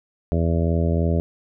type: harmonic tone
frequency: 83.1 Hz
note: E2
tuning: 15 cents sharp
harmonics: 1 / 2 / 3 / 4 / 5 / 6 / 7 / 8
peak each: -20 / -23 / -28 / -31 / -29 / -34 / -30 / -34 dBFS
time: 0.32-1.2 s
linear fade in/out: 0 ms
effects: none